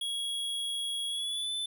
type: tone with pitch glide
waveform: square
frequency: 3322 to 3515 Hz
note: G#7 to A7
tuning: 0 to -2 cents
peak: -32 dBFS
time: 0.01-1.66 s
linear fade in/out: 5 ms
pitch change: +98 cents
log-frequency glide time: 1.08-1.53 s
effects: none